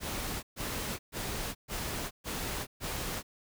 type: noise bursts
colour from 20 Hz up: pink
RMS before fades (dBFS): -36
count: 6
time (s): 0-3.23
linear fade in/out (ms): 50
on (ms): 430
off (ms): 130
effects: none